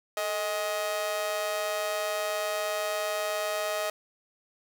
sawtooth tone with amplitude modulation, 629 Hz, D#5, 19 cents sharp, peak -21 dBFS, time 0.17-3.9 s, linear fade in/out 2 ms, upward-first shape sine, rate 192 Hz, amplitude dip 75%, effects none

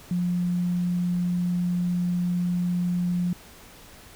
sine tone, 177 Hz, F3, 23 cents sharp, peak -22 dBFS, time 0.11-3.33 s, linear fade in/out 2 ms, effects pink hiss -48 dBFS RMS until 4.15 s

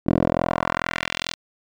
10% pulse tone with band-pass filter sweep, 42.3 Hz, E1, 45 cents sharp, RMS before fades -23 dBFS, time 0.06-1.35 s, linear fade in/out 20 ms, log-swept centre 320 to 4400 Hz, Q 1.5, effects none

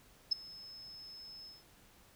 sine tone with ADSR envelope, 5200 Hz, E8, 24 cents flat, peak -24 dBFS, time 0.31-1.64 s, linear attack 14 ms, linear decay 8 ms, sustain -24 dB, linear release 180 ms, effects pink hiss -63 dBFS RMS until 2.15 s

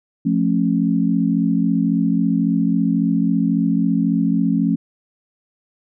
sine chord, F augmented, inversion none, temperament just, 174.61 / 218.3 / 272.8 Hz, F3 / A3 / C#4, 0 / -13 / -28 cents, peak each -19 dBFS, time 0.25-4.76 s, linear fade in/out 10 ms, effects none

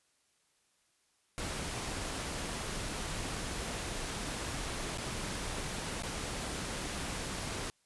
pink noise with dropouts, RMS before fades -38 dBFS, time 1.38-7.7 s, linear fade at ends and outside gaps 0 ms, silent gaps 4.975-4.983 / 6.023-6.034 s, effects white hiss -73 dBFS RMS until 7.85 s + resampled to 24000 Hz

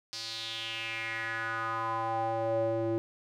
square tone with band-pass filter sweep, 113.1 Hz, A2, 48 cents sharp, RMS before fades -33 dBFS, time 0.13-2.98 s, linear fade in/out 0 ms, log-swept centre 4900 to 400 Hz, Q 4.3, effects none

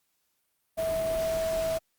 sine tone in noise, 650 Hz, E5, 24 cents flat, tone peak -26 dBFS, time 0.77-1.79 s, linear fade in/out 20 ms, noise pink, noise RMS -38 dBFS, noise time 0.77-1.79 s, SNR +9 dB, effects white hiss -75 dBFS RMS until 1.98 s + Opus 48 kbps

